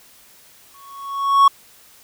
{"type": "tone with exponential growth", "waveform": "triangle", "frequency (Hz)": 1108.7, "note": "C#6", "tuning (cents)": 0, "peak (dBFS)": -4, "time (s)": [0.74, 1.48], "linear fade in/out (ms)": 5, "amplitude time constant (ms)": 160, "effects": ["white hiss -49 dBFS RMS until 2.03 s"]}